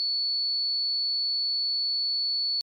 sine tone, 4435 Hz, C#8, in tune, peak -24 dBFS, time 0-2.61 s, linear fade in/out 0 ms, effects MP3 96 kbps

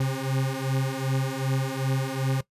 40% pulse beating tone pair, 132 / 134.6 Hz, C3 / C3, +16 / +49 cents, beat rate 2.6 Hz, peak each -27 / -26 dBFS, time 0-2.41 s, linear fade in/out 5 ms, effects noise-tail reverb RT60 0.1 s tail -19 dB re dry + resampled to 32000 Hz

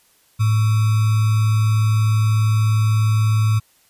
sine tone with sample-and-hold, 108.4 Hz, A2, 25 cents flat, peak -13 dBFS, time 0.39-3.6 s, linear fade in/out 20 ms, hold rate 1225 Hz, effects white hiss -57 dBFS RMS until 3.89 s + resampled to 32000 Hz

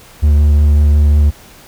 triangle tone with vibrato, 73.8 Hz, D2, 9 cents sharp, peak -4 dBFS, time 0.22-1.31 s, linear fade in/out 20 ms, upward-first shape sine, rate 5.5 Hz, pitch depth 13 cents each way, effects pink hiss -40 dBFS RMS until 1.67 s

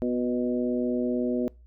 harmonic tone with a mistuned harmonic, 123.47 Hz, B2, in tune, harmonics 2 / 3 / 4 / 5, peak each -26 / -30 / -32 / -34 dBFS, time 0.02-1.48 s, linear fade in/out 0 ms, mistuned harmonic 3, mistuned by -24 cents, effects noise-tail reverb RT60 0.3 s tail -25 dB re dry + added 60 Hz sine -49 dBFS peak until 1.66 s

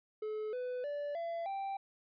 triangle tone with pitch steps, 429.8 / 499.4 / 580.4 / 674.4 / 783.7 Hz, A4 / B4 / D5 / E5 / G5, -41 / +19 / -21 / +39 / -1 cents, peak -34 dBFS, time 0.22-1.77 s, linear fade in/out 5 ms, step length 310 ms, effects resampled to 11025 Hz

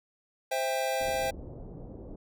square chord, C major, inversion none, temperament equal with one note detuned, 523.3 / 659.3 / 798.6 Hz, C5 / E5 / G5, 0 / 0 / +32 cents, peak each -32 / -34 / -33 dBFS, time 0.51-1.31 s, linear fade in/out 10 ms
pink low-pass noise, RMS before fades -43 dBFS, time 1-2.16 s, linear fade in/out 5 ms, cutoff 600 Hz, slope 24 dB/octave
effects none

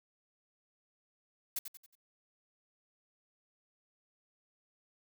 blue noise with echo, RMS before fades -35 dBFS, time 1.56-1.59 s, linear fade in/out 5 ms, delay 91 ms, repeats 4, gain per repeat -8 dB, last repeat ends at 1.954 s, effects none

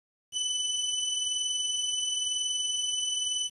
25% pulse tone pair together, 2996 / 3017 Hz, F#7 / F#7, +21 / +33 cents, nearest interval unison, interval 12 cents, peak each -25 / -33 dBFS, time 0.32-3.5 s, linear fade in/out 50 ms, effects resampled to 24000 Hz + 9-bit

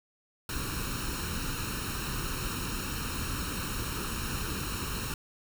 pink noise with comb filter, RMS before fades -34 dBFS, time 0.49-5.14 s, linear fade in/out 2 ms, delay 0.73 ms, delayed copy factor +0.75, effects none

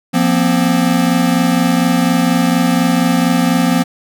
square chord, F suspended fourth, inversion none, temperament equal with one note detuned, 174.61 / 237.4 / 261.6 Hz, F3 / Bb3 / C4, 0 / +32 / 0 cents, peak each -16 dBFS, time 0.13-3.84 s, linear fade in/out 20 ms, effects none

